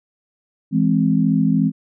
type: chord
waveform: sine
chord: E augmented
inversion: none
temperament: equal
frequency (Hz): 164.81 / 207.7 / 261.6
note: E3 / G#3 / B#3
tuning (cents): 0 / 0 / 0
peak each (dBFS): -18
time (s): 0.71-1.72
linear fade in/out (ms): 50
effects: none